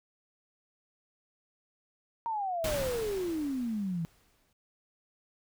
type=exponential sweep; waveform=sine; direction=down; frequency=940 to 160.4 Hz; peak=-30 dBFS; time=2.26-4.05 s; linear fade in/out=0 ms
type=noise with exponential decay; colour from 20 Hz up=pink; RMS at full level=-33 dBFS; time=2.64-4.53 s; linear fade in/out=2 ms; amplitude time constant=410 ms
effects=none